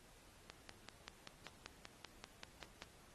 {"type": "click train", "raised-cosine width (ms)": 0.2, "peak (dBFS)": -30, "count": 13, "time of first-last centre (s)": [0.5, 2.821], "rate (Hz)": 5.17, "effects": ["pink hiss -65 dBFS RMS until 3.14 s", "AAC 32 kbps"]}